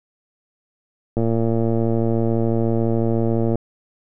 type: click train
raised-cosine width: 2 ms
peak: -8 dBFS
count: 273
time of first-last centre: 1.17-3.556 s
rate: 114 Hz
effects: none